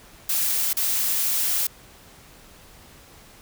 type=noise with dropouts; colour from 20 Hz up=blue; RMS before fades=-23 dBFS; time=0.29-1.67 s; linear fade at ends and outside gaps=5 ms; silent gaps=0.732-0.768 s; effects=pink hiss -49 dBFS RMS until 3.41 s